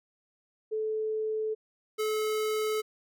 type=tone pair in turn; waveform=sine / square; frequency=435 / 431.2 Hz; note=A4 / A4; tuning=-20 / -35 cents; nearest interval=unison; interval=15 cents; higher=first; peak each=-28 dBFS; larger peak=neither; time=0.71-1.55 / 1.98-2.82 s; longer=neither; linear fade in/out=20 ms; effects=none